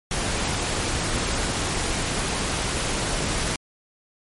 pink noise, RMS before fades -25 dBFS, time 0.11-3.56 s, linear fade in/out 2 ms, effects MP3 48 kbps

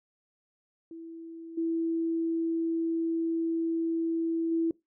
sine tone with level steps, 329.6 Hz, E4, in tune, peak -40 / -26 / -24 dBFS, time 0.91-4.71 s, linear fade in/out 2 ms, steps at 1.57 / 4.51 s, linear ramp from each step 10 ms, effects noise-tail reverb RT60 0.2 s tail -23 dB re dry

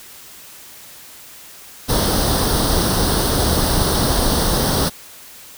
pink noise with comb filter, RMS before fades -17 dBFS, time 1.88-4.9 s, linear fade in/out 20 ms, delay 0.21 ms, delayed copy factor +0.75, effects white hiss -40 dBFS RMS until 5.57 s

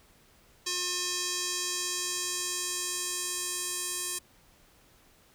square tone with band-pass filter sweep, 358.3 Hz, F4, 44 cents sharp, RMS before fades -33 dBFS, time 0.66-4.19 s, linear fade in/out 10 ms, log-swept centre 5800 to 9000 Hz, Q 1.6, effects pink hiss -61 dBFS RMS until 5.34 s

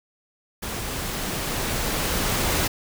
pink noise with level ramp, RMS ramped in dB -31 to -22 dBFS, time 0.62-2.68 s, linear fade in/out 10 ms, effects none

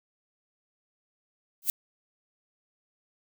violet noise with exponential growth, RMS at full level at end -20 dBFS, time 1.62-1.7 s, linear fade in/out 1 ms, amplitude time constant 16 ms, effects none

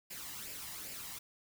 white noise with flanger, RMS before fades -45 dBFS, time 0.1-1.19 s, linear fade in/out 10 ms, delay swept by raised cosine 0.4 to 1.04 ms, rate 2.5 Hz, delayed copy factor +0.55, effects none

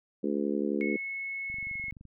harmonic tone, 71.6 Hz, D2, 43 cents flat, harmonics 3 / 4 / 5 / 6 / 7, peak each -32 / -32 / -33 / -35 / -38 dBFS, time 0.23-0.97 s, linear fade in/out 10 ms
sine tone with pitch glide, 2192 to 2177 Hz, C#7 to C#7, -20 to -32 cents, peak -33 dBFS, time 0.81-1.91 s, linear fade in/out 0 ms, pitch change -12 cents, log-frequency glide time 1.59-1.76 s
click train, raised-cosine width 5 ms, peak -37 dBFS, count 14, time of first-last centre 1.5-2.053 s, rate 23.5 Hz
effects none

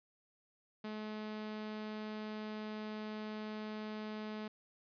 sawtooth tone, 214.3 Hz, A3, 45 cents flat, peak -37 dBFS, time 0.84-4.48 s, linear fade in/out 5 ms, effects resampled to 11025 Hz + 13-bit

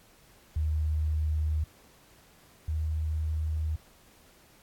sine tone pair in turn, 77.2 / 78.14 Hz, D#2 / D#2, -13 / +8 cents, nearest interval unison, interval 21 cents, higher second, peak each -25 / -27 dBFS, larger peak first, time 0.56-1.64 / 2.68-3.76 s, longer neither, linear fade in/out 5 ms, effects pink hiss -59 dBFS RMS until 4.62 s + AAC 64 kbps

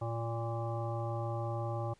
harmonic tone with a mistuned harmonic, 115.9 Hz, A#2, 10 cents flat, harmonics 1 / 3 / 5 / 7 / 9 / 10, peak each -35 / -43 / -41 / -42 / -49 / -47 dBFS, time 0.01-1.94 s, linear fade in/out 10 ms, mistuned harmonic 1, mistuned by -15 cents, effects pink hiss -67 dBFS RMS until 1.99 s + resampled to 22050 Hz

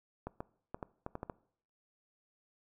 clicks, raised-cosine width 1 ms, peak -25 dBFS, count 8, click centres 0.27 / 0.405 / 0.745 / 0.828 / 1.064 / 1.154 / 1.231 / 1.298 s, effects noise-tail reverb RT60 0.6 s tail -21 dB re dry

